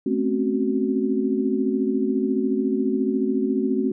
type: tone cluster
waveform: sine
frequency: 218.4 / 257 / 271.2 / 373.5 Hz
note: A3 / C4 / C#4 / F#4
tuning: -13 / -31 / -38 / +16 cents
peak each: -25 dBFS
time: 0.06-3.92 s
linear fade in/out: 5 ms
effects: none